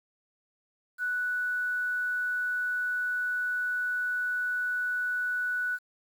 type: tone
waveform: sine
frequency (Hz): 1480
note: F#6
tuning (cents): 0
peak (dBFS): -27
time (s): 0.98-5.79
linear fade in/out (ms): 50
effects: 9-bit